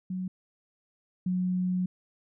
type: tone pair in turn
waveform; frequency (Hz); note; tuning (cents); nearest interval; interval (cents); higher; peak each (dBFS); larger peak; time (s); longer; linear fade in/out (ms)
sine; 184.8 / 182.47; F#3 / F#3; -2 / -24; unison; 22; first; -30 / -25; second; 0.1-0.28 / 1.26-1.86; second; 5
effects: none